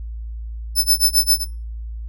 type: tone with tremolo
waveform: 15% pulse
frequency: 5274 Hz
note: E8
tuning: in tune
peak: -5 dBFS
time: 0.75-1.45 s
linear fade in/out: 50 ms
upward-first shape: sine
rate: 7.5 Hz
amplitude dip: 100%
effects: noise-tail reverb RT60 0.3 s tail -18 dB re dry + added 56 Hz sine -27 dBFS peak until 2.08 s

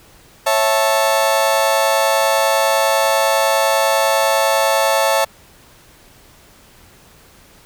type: chord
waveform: 35% pulse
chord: A major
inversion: first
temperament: just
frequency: 550 / 660 / 880 Hz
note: C#5 / E5 / A5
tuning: -14 / +2 / 0 cents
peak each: -16 dBFS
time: 0.46-5.25 s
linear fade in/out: 10 ms
effects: pink hiss -47 dBFS RMS until 7.65 s

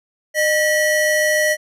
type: tone pair together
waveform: square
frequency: 610.4 / 1938 Hz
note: D#5 / B6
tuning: -33 / -33 cents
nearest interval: octave + minor sixth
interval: 2000 cents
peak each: -18 dBFS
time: 0.34-1.57 s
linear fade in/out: 50 ms
effects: resampled to 32000 Hz

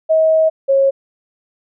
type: tone pair in turn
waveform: sine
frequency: 637 / 545 Hz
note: D#5 / C#5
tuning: +41 / -29 cents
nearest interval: minor third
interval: 270 cents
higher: first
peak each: -9 dBFS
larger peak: neither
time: 0.09-0.5 / 0.68-0.91 s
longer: first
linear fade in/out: 20 ms
effects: none

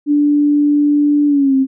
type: tone with pitch glide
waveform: sine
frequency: 292.4 to 266.6 Hz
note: D4 to C4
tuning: -7 to +33 cents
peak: -9 dBFS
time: 0.06-1.67 s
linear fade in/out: 50 ms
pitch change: -160 cents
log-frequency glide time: 1.27-1.55 s
effects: none

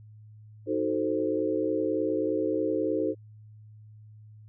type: chord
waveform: sine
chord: D# diminished seventh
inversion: none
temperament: equal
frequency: 311.1 / 370 / 440 / 523.3 Hz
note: D#4 / F#4 / A4 / C5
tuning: 0 / 0 / 0 / 0 cents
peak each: -29 / -32 / -30 / -31 dBFS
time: 0.66-3.15 s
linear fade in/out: 50 ms
effects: added 107 Hz sine -47 dBFS peak until 4.48 s

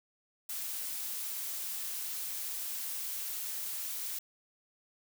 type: noise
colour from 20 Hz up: blue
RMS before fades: -38 dBFS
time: 0.49-4.19 s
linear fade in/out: 5 ms
effects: none

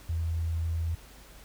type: tone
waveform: sine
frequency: 82.41 Hz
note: E2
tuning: in tune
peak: -27 dBFS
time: 0.09-0.95 s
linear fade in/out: 5 ms
effects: added 50 Hz sine -51 dBFS peak until 1.44 s + pink hiss -53 dBFS RMS until 1.44 s

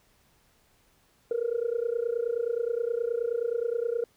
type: tone with amplitude modulation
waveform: sine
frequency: 470 Hz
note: A#4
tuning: 14 cents sharp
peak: -21 dBFS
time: 1.31-4.04 s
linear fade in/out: 2 ms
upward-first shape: sine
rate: 29.5 Hz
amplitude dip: 90%
effects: tanh soft clip ceiling -20 dBFS + pink hiss -65 dBFS RMS until 4.16 s

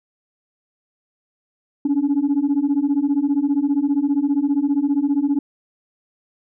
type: beating tone pair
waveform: sine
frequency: 275.6 / 290.6 Hz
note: C#4 / D4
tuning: -10 / -18 cents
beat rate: 15 Hz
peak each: -18 / -17 dBFS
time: 1.85-5.39 s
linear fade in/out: 5 ms
effects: tanh soft clip ceiling -12 dBFS

